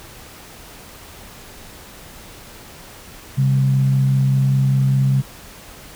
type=tone pair together; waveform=sine; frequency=134.92 / 200 Hz; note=C#3 / G3; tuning=-46 / +35 cents; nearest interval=perfect fifth; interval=681 cents; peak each=-13 / -25 dBFS; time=3.37-5.22 s; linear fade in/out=20 ms; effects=pink hiss -40 dBFS RMS until 5.95 s